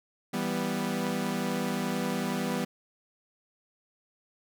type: chord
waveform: sawtooth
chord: E minor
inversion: none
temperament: equal with one note detuned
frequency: 164.81 / 196 / 246.2 Hz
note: E3 / G3 / B3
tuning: 0 / 0 / -5 cents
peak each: -32 / -28 / -28 dBFS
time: 0.33-2.65 s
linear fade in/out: 10 ms
effects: none